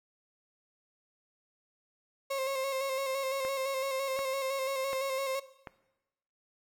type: tone with vibrato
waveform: 35% pulse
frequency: 537 Hz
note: C5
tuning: 45 cents sharp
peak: -29 dBFS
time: 2.3-5.4 s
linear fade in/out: 10 ms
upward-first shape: square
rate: 5.9 Hz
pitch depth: 31 cents each way
type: click train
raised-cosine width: 0.5 ms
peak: -25 dBFS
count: 4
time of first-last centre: 3.45-5.672 s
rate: 1.35 Hz
effects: noise-tail reverb RT60 1.0 s tail -18 dB re dry